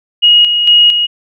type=tone with tremolo; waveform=sine; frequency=2884 Hz; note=F#7; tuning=45 cents flat; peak=-3 dBFS; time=0.22-1.07 s; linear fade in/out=20 ms; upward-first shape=square; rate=2.2 Hz; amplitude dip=50%; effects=none